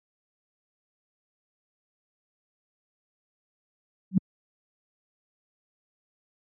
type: tone with exponential growth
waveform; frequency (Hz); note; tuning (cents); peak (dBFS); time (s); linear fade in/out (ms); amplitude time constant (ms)
sine; 188.8; F#3; +35; -12; 4.11-4.18; 5; 15
effects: high-pass 100 Hz 12 dB/octave